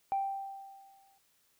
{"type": "tone with exponential decay", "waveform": "sine", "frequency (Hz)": 784, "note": "G5", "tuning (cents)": 0, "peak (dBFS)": -26, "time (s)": [0.12, 1.18], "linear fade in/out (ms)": 0, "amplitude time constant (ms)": 230, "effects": ["tanh soft clip ceiling -24 dBFS", "white hiss -71 dBFS RMS until 1.59 s"]}